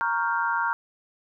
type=chord; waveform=sine; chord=G half-diminished seventh; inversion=first; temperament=equal; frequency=932.3 / 1108.7 / 1396.9 / 1568 Hz; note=Bb5 / Db6 / F6 / G6; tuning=0 / 0 / 0 / 0 cents; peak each=-26 / -31 / -27 / -31 dBFS; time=0.01-0.73 s; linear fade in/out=0 ms; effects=none